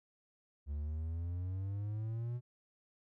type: exponential sweep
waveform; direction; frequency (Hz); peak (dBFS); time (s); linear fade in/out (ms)
triangle; up; 71 to 123.47; -34; 0.66-2.41; 50
effects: none